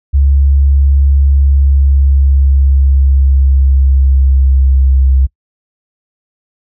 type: tone with pitch glide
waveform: sine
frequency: 69.3 to 66.13 Hz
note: C#2 to C2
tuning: 0 to +19 cents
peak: -5 dBFS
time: 0.13-5.27 s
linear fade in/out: 20 ms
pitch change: -81 cents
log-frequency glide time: 1.31-5.14 s
effects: noise-tail reverb RT60 0.1 s tail -25 dB re dry